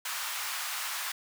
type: high-pass noise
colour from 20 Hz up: pink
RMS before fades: -35 dBFS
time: 0.05-1.12 s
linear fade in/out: 5 ms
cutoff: 970 Hz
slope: 24 dB/octave
effects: none